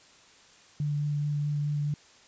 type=tone with vibrato; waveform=sine; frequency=146.83 Hz; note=D3; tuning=in tune; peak=-26 dBFS; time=0.8-1.94 s; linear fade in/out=2 ms; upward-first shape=triangle; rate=4.7 Hz; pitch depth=13 cents each way; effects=white hiss -56 dBFS RMS until 2.27 s + resampled to 16000 Hz